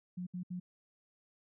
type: tone bursts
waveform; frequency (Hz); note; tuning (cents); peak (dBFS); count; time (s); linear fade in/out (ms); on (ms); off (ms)
sine; 179.7; F3; +50; -37; 3; 0.17-0.6; 10; 98; 68
effects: none

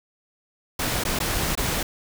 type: noise with dropouts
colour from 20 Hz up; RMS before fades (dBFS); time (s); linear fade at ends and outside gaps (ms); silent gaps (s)
pink; -25; 0.79-1.83; 5; 1.038-1.05 / 1.19-1.201 / 1.553-1.574
effects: none

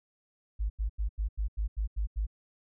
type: tone bursts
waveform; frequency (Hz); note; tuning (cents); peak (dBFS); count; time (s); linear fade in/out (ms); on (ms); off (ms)
sine; 52.1; G#1; +6; -27; 9; 0.59-2.268; 20; 110; 86
effects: none

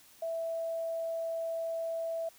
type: tone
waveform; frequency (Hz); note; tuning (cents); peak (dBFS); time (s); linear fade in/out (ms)
sine; 659.3; E5; 0; -32; 0.22-2.29; 5
effects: white hiss -59 dBFS RMS until 2.38 s

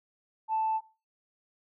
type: tone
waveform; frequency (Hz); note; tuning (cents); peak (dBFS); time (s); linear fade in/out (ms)
sine; 880; A5; 0; -25; 0.48-0.81; 50
effects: noise-tail reverb RT60 0.3 s tail -17 dB re dry + tanh soft clip ceiling -21 dBFS

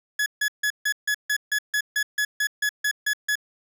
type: tone bursts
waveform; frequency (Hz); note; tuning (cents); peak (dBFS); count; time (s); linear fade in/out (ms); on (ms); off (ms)
40% pulse; 1695; G#6; +35; -20; 15; 0.19-3.355; 5; 71; 150
effects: none

